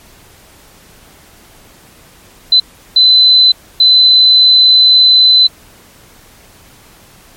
sine tone bursts at uneven times, 4029 Hz, B7, 34 cents sharp, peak -3 dBFS, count 3, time 2.52-2.6 / 2.96-3.52 / 3.8-5.47 s, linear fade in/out 5 ms, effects pink hiss -42 dBFS RMS until 7.36 s + MP3 64 kbps

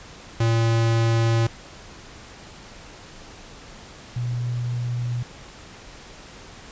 square / sine tone pair in turn, 114.6 / 121.33 Hz, A#2 / B2, -29 / -30 cents, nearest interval minor second, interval 99 cents, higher second, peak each -18 / -23 dBFS, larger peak first, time 0.4-1.47 / 4.16-5.23 s, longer neither, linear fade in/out 5 ms, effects pink hiss -43 dBFS RMS until 6.71 s + resampled to 16000 Hz

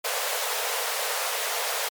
pink high-pass noise, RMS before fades -28 dBFS, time 0.04-1.89 s, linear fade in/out 10 ms, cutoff 440 Hz, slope 96 dB/octave, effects MP3 96 kbps

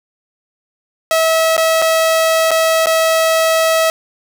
sawtooth tone with dropouts, 647 Hz, E5, 32 cents flat, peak -7 dBFS, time 1.11-3.9 s, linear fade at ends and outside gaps 1 ms, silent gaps 1.567-1.578 / 1.818-1.822 / 2.508-2.514 / 2.859-2.869 s, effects none

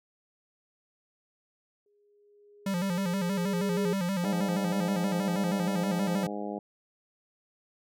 sine tone with exponential growth, 411.5 Hz, G#4, 16 cents flat, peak -27 dBFS, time 1.86-3.93 s, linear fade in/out 2 ms, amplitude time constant 450 ms
square tone with vibrato, 185 Hz, F#3, in tune, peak -28 dBFS, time 2.66-6.27 s, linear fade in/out 5 ms, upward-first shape square, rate 6.3 Hz, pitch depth 97 cents each way
harmonic tone, 103 Hz, G#2, 14 cents flat, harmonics 2 / 3 / 4 / 5 / 6 / 7 / 8, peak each -37 / -39 / -40 / -41 / -42 / -42 / -43 dBFS, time 4.23-6.59 s, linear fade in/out 5 ms
effects none

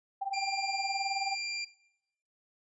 sine tone with tremolo, 784 Hz, G5, in tune, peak -28 dBFS, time 0.21-1.36 s, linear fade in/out 10 ms, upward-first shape triangle, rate 19 Hz, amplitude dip 95%
25% pulse tone, 2380 Hz, D7, 22 cents sharp, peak -30 dBFS, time 0.33-1.65 s, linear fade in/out 10 ms
effects noise-tail reverb RT60 0.8 s tail -18 dB re dry + resampled to 22050 Hz

